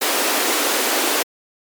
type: high-pass noise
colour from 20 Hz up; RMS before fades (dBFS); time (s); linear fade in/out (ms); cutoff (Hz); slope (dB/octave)
pink; -19; 0.01-1.23; 10; 270; 48
effects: MP3 96 kbps